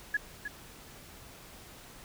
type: tone with echo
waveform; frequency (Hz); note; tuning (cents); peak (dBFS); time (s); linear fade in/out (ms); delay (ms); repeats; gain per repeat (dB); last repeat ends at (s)
sine; 1685; G#6; +25; -25; 0.14-0.17; 5; 310; 1; -9; 0.48
effects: pink hiss -51 dBFS RMS until 2.04 s